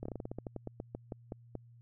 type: slowing click train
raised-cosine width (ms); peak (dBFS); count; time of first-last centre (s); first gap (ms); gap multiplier
2; -26; 17; 0.03-1.553; 25; 1.16
effects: added 118 Hz sine -55 dBFS peak until 1.81 s